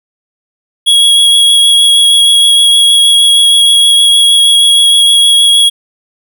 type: tone with vibrato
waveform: square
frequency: 3322 Hz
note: G#7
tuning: in tune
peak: -4 dBFS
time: 0.86-5.7 s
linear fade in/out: 20 ms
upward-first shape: triangle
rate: 6.4 Hz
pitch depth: 13 cents each way
effects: none